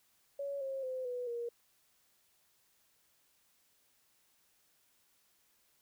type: tone with pitch steps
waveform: sine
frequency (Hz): 561 / 537.5 / 515 / 493.5 / 472.8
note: C#5 / C5 / C5 / B4 / A#4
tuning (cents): +21 / +47 / -28 / -1 / +24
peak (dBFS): -36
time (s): 0.39-1.49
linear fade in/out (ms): 5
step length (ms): 220
effects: white hiss -72 dBFS RMS until 5.81 s